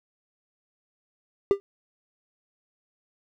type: tone with exponential decay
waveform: triangle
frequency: 398.3 Hz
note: G4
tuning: 28 cents sharp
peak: -10 dBFS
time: 1.51-1.6 s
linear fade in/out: 0 ms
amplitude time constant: 19 ms
effects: none